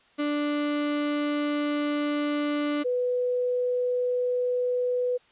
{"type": "tone pair in turn", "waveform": ["35% pulse", "sine"], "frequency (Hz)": [293.7, 495.5], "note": ["D4", "B4"], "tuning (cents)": [0, 6], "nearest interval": "major sixth", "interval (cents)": 906, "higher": "second", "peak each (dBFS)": -23, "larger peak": "neither", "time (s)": [[0.18, 2.84], [2.84, 5.18]], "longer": "first", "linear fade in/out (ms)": 20, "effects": ["white hiss -60 dBFS RMS until 5.31 s", "resampled to 8000 Hz"]}